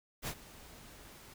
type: noise with ADSR envelope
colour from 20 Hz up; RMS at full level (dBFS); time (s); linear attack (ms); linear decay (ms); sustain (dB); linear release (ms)
pink; -36; 0.22-1.34; 54; 67; -18; 6
effects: none